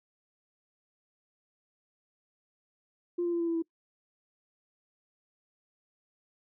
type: tone with pitch steps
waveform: sine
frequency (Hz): 349.2 / 345.2 / 341.2 / 337.3 / 333.4 / 329.6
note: F4 / F4 / F4 / E4 / E4 / E4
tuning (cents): 0 / -20 / -40 / +40 / +20 / 0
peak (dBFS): -26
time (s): 3.18-3.624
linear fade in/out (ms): 10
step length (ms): 74
effects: noise-tail reverb RT60 0.1 s tail -24 dB re dry + tanh soft clip ceiling -23 dBFS